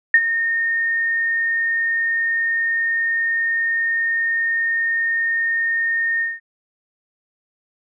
sine tone with ADSR envelope, 1835 Hz, A#6, 28 cents flat, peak -6 dBFS, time 0.14-6.4 s, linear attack 3 ms, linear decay 53 ms, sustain -11 dB, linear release 190 ms, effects none

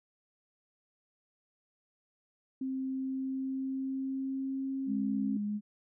sine tone with pitch glide, 263.7 to 268.5 Hz, C4 to C4, +14 to +45 cents, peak -32 dBFS, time 2.61-5.37 s, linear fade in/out 5 ms, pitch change +31 cents, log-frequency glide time 2.83-4.72 s
sine tone with vibrato, 207.7 Hz, G#3, in tune, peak -31 dBFS, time 4.86-5.61 s, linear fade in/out 50 ms, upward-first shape square, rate 4.8 Hz, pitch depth 9 cents each way
effects none

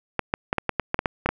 clicks, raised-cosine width 0.5 ms, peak -6 dBFS, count 11, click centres 0.193 / 0.339 / 0.529 / 0.583 / 0.693 / 0.797 / 0.944 / 0.991 / 1.058 / 1.26 / 1.29 s, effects none

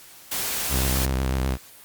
white noise, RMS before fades -27 dBFS, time 0.31-1.06 s, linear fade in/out 10 ms
sawtooth tone with vibrato, 65.41 Hz, C2, in tune, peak -18 dBFS, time 0.69-1.58 s, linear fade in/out 50 ms, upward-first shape triangle, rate 8 Hz, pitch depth 57 cents each way
effects white hiss -47 dBFS RMS until 1.84 s + Opus 48 kbps

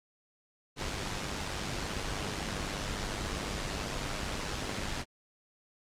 pink noise with amplitude modulation, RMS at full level -33 dBFS, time 0.76-5.05 s, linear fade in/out 50 ms, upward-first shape sine, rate 99.7 Hz, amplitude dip 55%, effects low-pass 7000 Hz 12 dB/octave + Opus 48 kbps

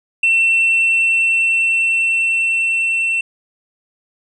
triangle tone with level ramp, 2695 Hz, E7, 38 cents sharp, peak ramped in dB -8 to -13 dBFS, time 0.23-3.21 s, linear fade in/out 5 ms, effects tanh soft clip ceiling -6 dBFS + resampled to 22050 Hz

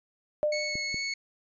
sine tone with exponential decay, 601 Hz, D5, 40 cents sharp, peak -21 dBFS, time 0.43-1.03 s, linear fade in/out 0 ms, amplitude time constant 130 ms
25% pulse tone with vibrato, 2200 Hz, C#7, 14 cents flat, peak -26 dBFS, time 0.52-1.14 s, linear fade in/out 5 ms, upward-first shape sine, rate 2.5 Hz, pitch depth 8 cents each way
clicks, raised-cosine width 3 ms, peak -26 dBFS, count 2, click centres 0.755 / 0.944 s
effects resampled to 22050 Hz

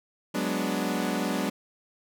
sawtooth chord, G# half-diminished seventh, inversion third, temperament equal, 185 / 207.7 / 246.9 / 293.7 Hz, F#3 / G#3 / B3 / D4, 0 / 0 / 0 / 0 cents, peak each -28 dBFS, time 0.34-1.5 s, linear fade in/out 10 ms, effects none

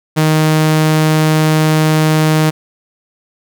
sawtooth tone, 156 Hz, D#3, 5 cents sharp, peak -5 dBFS, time 0.16-2.51 s, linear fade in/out 20 ms, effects none

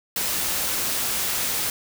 white noise, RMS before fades -25 dBFS, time 0.16-1.7 s, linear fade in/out 2 ms, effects none

